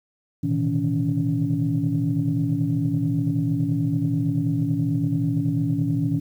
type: tone cluster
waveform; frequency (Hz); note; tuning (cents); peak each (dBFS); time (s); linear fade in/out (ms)
sine; 115.9 / 127.8 / 152.1 / 161.2 / 281.9; A#2 / C3 / D#3 / E3 / C#4; -10 / -40 / -39 / -38 / +29; -26 / -28 / -29 / -24 / -24; 0.43-6.2; 10
effects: tanh soft clip ceiling -11 dBFS + 9-bit